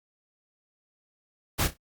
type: noise with echo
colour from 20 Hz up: pink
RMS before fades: -25 dBFS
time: 1.58-1.68 s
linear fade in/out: 20 ms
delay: 31 ms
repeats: 3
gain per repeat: -12 dB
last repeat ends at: 1.773 s
effects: Opus 48 kbps